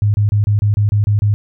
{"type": "tone bursts", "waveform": "sine", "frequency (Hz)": 103.83, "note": "G#2", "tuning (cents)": 0, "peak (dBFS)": -10, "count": 9, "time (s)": [0.02, 1.34], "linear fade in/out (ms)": 0, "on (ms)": 120, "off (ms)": 30, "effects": []}